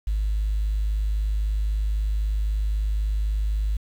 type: tone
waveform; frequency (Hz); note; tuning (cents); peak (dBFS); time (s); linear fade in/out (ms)
sine; 51.91; G#1; 0; -20; 0.07-3.77; 5
effects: tanh soft clip ceiling -16 dBFS + 8-bit